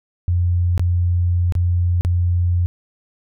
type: tone with dropouts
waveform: sine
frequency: 88 Hz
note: F2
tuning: 14 cents sharp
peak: -14 dBFS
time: 0.28-2.66 s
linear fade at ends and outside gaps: 0 ms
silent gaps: 0.778-0.795 / 1.523-1.552 / 2.01-2.049 s
effects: none